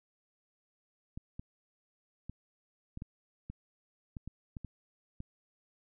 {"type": "clicks", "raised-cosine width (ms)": 5, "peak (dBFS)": -29, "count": 11, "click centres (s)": [1.175, 1.395, 2.296, 2.974, 3.021, 3.5, 4.168, 4.276, 4.568, 4.647, 5.204], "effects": []}